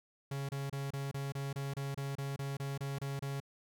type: tone bursts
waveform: 45% pulse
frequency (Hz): 138.59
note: C#3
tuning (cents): 0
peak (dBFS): -36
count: 15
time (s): 0.31-3.402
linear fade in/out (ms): 5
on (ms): 180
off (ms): 28
effects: none